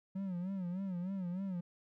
triangle tone with vibrato, 185 Hz, F#3, in tune, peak -34 dBFS, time 0.15-1.61 s, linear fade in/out 10 ms, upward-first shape sine, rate 3.3 Hz, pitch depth 110 cents each way, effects none

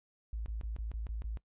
sine tone bursts, 55 Hz, A1, in tune, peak -35 dBFS, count 7, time 0.33-1.372 s, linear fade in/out 0 ms, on 130 ms, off 22 ms, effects noise-tail reverb RT60 0.1 s tail -20 dB re dry + resampled to 8000 Hz

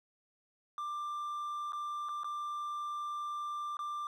triangle tone with dropouts, 1185 Hz, D6, 15 cents sharp, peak -34 dBFS, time 0.78-4.07 s, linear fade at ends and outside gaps 1 ms, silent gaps 1.722-1.731 / 2.087-2.091 / 2.234-2.244 / 3.769-3.791 s, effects none

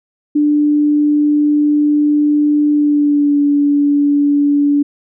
sine tone with pitch glide, 295.9 to 288 Hz, D4 to D4, +13 to -34 cents, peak -9 dBFS, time 0.35-4.83 s, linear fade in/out 10 ms, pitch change -47 cents, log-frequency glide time 2.71-3.39 s, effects none

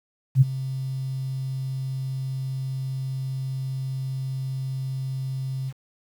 sine tone with ADSR envelope, 132.5 Hz, C3, 22 cents sharp, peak -9 dBFS, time 0.35-5.73 s, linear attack 62 ms, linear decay 24 ms, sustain -17 dB, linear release 47 ms, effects 8-bit

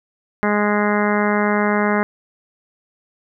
harmonic tone, 207.7 Hz, G#3, in tune, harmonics 1 / 2 / 3 / 4 / 5 / 6 / 7 / 8 / 9 / 10, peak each -19 / -22 / -24 / -25 / -26 / -27 / -27 / -28 / -29 / -29 dBFS, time 0.43-2.03 s, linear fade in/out 0 ms, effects none

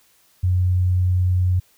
sine tone, 91 Hz, F#2, 28 cents flat, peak -15 dBFS, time 0.43-1.6 s, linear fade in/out 10 ms, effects white hiss -58 dBFS RMS until 1.77 s

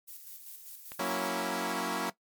violet noise with tremolo, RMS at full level -45 dBFS, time 0.07-1.29 s, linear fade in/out 20 ms, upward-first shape square, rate 5.1 Hz, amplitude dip 40%
click, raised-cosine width 0.3 ms, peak -27 dBFS, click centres 0.919 s
10% pulse chord, F# dominant seventh, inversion none, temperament equal, 185 / 233.1 / 277.2 / 329.6 Hz, F#3 / A#3 / C#4 / E4, 0 / 0 / 0 / 0 cents, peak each -28 dBFS, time 0.99-2.1 s, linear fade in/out 5 ms
effects noise-tail reverb RT60 0.1 s tail -17 dB re dry + MP3 96 kbps

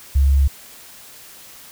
sine tone, 68.8 Hz, C#2, 12 cents flat, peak -11 dBFS, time 0.15-0.48 s, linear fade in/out 10 ms, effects white hiss -42 dBFS RMS until 1.71 s

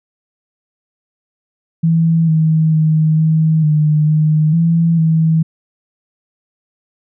sine tone with pitch steps, 164.2 / 158.6 / 156.7 / 158.6 / 152.1 / 154.4 / 166.4 / 160.8 Hz, E3 / D#3 / D#3 / D#3 / D#3 / D#3 / E3 / E3, -6 / +33 / +13 / +33 / -39 / -13 / +17 / -43 cents, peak -9 dBFS, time 1.83-5.43 s, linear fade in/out 10 ms, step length 450 ms, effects none

